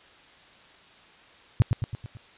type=tone with echo; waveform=sine; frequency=112 Hz; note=A2; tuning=31 cents sharp; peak=-13 dBFS; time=1.6-1.62 s; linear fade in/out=0 ms; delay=110 ms; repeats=5; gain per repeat=-5 dB; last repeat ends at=2.17 s; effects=white hiss -53 dBFS RMS until 2.37 s + resampled to 8000 Hz